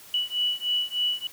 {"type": "beating tone pair", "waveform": "sine", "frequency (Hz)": [2949, 2952.3], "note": ["F#7", "F#7"], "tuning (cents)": [-6, -4], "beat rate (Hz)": 3.3, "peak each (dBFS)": -27, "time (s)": [0.14, 1.27], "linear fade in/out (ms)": 2, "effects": ["white hiss -48 dBFS RMS until 1.32 s"]}